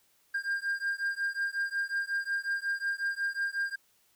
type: beating tone pair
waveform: triangle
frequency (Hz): 1600 / 1605.5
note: G6 / G6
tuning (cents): +35 / +41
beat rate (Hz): 5.5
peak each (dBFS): -31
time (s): 0.34-3.76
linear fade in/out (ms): 10
effects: white hiss -68 dBFS RMS until 4.15 s